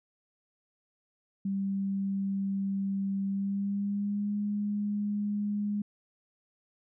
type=tone with pitch glide; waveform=sine; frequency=195.9 to 206.2 Hz; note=G3 to G#3; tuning=-1 to -12 cents; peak=-28 dBFS; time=1.45-5.82 s; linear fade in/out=5 ms; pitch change=+89 cents; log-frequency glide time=3.27-4.36 s; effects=none